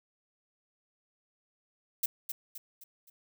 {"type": "noise with echo", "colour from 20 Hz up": "violet", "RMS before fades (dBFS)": -29, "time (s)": [2.03, 2.06], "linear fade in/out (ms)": 5, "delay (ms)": 260, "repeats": 4, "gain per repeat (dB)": -7, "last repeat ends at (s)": 3.1, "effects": []}